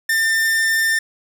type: tone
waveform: 45% pulse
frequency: 1797 Hz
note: A6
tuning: 36 cents sharp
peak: -15 dBFS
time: 0.09-0.99 s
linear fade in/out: 5 ms
effects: none